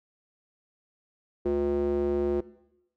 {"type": "tone with band-pass filter", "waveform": "square", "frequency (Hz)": 71.4, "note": "D2", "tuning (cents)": -48, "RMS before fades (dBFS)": -26, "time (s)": [1.45, 2.41], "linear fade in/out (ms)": 10, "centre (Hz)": 390, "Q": 5.1, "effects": ["noise-tail reverb RT60 0.9 s tail -19 dB re dry"]}